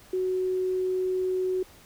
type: tone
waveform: sine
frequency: 371 Hz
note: F#4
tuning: 5 cents sharp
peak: -24 dBFS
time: 0.13-1.63 s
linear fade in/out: 5 ms
effects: pink hiss -53 dBFS RMS until 1.85 s